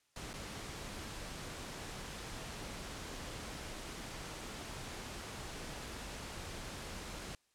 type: noise with dropouts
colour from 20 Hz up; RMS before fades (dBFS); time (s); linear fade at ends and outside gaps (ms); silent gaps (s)
pink; -45; 0.16-7.35; 2; 0.332-0.338
effects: white hiss -75 dBFS RMS until 7.54 s + low-pass 9000 Hz 12 dB/octave